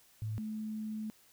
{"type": "tone pair in turn", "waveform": "sine", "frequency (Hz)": [108.5, 216.3], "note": ["A2", "A3"], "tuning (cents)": [-24, -29], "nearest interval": "octave", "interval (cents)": 1195, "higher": "second", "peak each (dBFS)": [-34, -36], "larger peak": "first", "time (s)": [[0.22, 0.38], [0.38, 1.1]], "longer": "second", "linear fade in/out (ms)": 0, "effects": ["white hiss -64 dBFS RMS until 1.32 s"]}